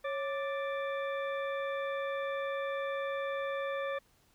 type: harmonic tone with a mistuned harmonic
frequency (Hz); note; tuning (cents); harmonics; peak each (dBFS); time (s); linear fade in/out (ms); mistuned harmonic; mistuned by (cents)
587.3; D5; 0; 1 / 2 / 3 / 4 / 6; -34 / -40 / -42 / -46 / -51; 0.04-3.99; 10; 1; -110
effects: pink hiss -68 dBFS RMS until 4.34 s